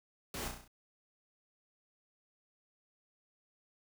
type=noise with echo; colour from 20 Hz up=pink; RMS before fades=-41 dBFS; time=0.34-0.48 s; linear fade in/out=2 ms; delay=33 ms; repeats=6; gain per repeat=-4 dB; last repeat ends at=0.678 s; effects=none